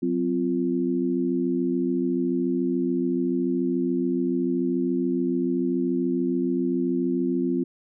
sine tone cluster, 185.1 / 259 / 346 Hz, F#3 / C4 / F4, +1 / -17 / -16 cents, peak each -29 / -24 / -26 dBFS, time 0.02-7.64 s, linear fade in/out 10 ms, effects none

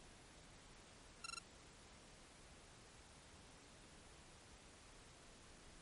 10% pulse tone bursts, 1360 Hz, F6, 46 cents flat, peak -36 dBFS, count 4, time 1.24-1.388 s, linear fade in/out 5 ms, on 22 ms, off 20 ms, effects pink hiss -62 dBFS RMS until 5.81 s + MP3 48 kbps

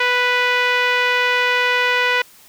5% pulse tone with low-pass filter, 493.9 Hz, B4, in tune, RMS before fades -17 dBFS, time 0-2.22 s, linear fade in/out 5 ms, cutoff 2200 Hz, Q 1.5, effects white hiss -47 dBFS RMS until 2.48 s

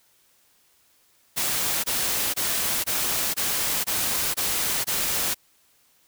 white noise bursts, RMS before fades -25 dBFS, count 8, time 1.36-5.347 s, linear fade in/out 20 ms, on 480 ms, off 21 ms, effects white hiss -62 dBFS RMS until 6.07 s

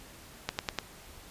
click train, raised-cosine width 0.2 ms, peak -12 dBFS, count 4, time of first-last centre 0.49-0.787 s, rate 10.1 Hz, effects pink hiss -51 dBFS RMS until 1.3 s + resampled to 32000 Hz

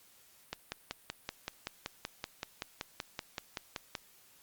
click train, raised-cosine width 0.2 ms, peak -19 dBFS, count 19, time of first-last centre 0.53-3.952 s, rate 5.26 Hz, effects white hiss -62 dBFS RMS until 4.42 s + Opus 48 kbps

